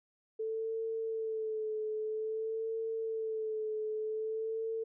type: tone with vibrato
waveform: sine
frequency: 440 Hz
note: A4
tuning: in tune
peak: -33 dBFS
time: 0.39-4.84 s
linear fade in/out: 10 ms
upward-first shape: sine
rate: 0.51 Hz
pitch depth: 35 cents each way
effects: none